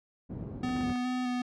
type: band-pass noise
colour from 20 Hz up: pink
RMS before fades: -39 dBFS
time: 0.29-0.94 s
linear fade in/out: 20 ms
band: 100 to 280 Hz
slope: 12 dB/octave
type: tone with vibrato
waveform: square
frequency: 249.8 Hz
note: B3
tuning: 20 cents sharp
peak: -30 dBFS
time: 0.63-1.42 s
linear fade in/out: 5 ms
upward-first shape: square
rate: 2.4 Hz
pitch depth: 14 cents each way
type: clicks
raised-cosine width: 0.5 ms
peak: -33 dBFS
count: 5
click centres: 0.692 / 0.765 / 0.81 / 0.897 / 0.958 s
effects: low-pass 5000 Hz 12 dB/octave